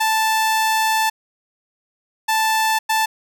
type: tone bursts at uneven times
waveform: sawtooth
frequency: 880 Hz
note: A5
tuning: in tune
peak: -12 dBFS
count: 3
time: 0-1.1 / 2.28-2.79 / 2.89-3.06 s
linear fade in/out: 10 ms
effects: none